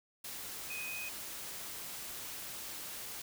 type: tone in noise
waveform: sine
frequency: 2504 Hz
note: D#7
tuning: 10 cents sharp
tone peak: -40 dBFS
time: 0.7-1.09 s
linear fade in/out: 5 ms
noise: white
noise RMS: -44 dBFS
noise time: 0.24-3.22 s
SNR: +1 dB
effects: none